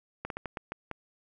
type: slowing click train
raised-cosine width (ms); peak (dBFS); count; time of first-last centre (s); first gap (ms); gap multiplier
0.5; -20; 7; 0.25-0.913; 52; 1.3
effects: none